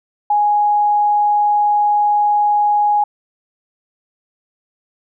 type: tone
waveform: sine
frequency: 830.6 Hz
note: G#5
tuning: in tune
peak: -11 dBFS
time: 0.3-3.04 s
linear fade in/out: 5 ms
effects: none